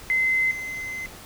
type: tone with level steps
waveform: triangle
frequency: 2058 Hz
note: C7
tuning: 29 cents flat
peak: -15 / -28 dBFS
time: 0.1-1.06 s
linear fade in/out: 0 ms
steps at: 0.51 s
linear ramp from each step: 2 ms
effects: tanh soft clip ceiling -17 dBFS + pink hiss -43 dBFS RMS until 1.25 s